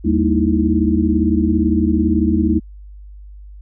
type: tone cluster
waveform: sine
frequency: 78.4 / 199.4 / 231.5 / 308.7 / 326.5 Hz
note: D#2 / G3 / A#3 / D#4 / E4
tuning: +14 / +30 / -12 / -14 / -17 cents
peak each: -19 dBFS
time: 0.04-2.6 s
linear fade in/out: 20 ms
effects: added 50 Hz sine -34 dBFS peak until 3.61 s